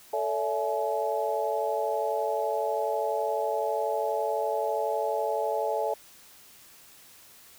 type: tone cluster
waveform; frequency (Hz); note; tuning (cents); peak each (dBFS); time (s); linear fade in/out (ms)
sine; 440.9 / 570 / 662 / 849; A4 / C#5 / E5 / G#5; +4 / +48 / +7 / +38; -31; 0.13-5.94; 5
effects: white hiss -53 dBFS RMS until 7.58 s